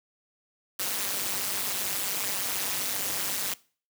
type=noise with amplitude modulation; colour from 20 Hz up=white; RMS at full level=-26 dBFS; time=0.79-3.54 s; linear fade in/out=5 ms; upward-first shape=sine; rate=197 Hz; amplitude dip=100%; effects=noise-tail reverb RT60 0.4 s tail -21 dB re dry + high-pass 100 Hz 12 dB/octave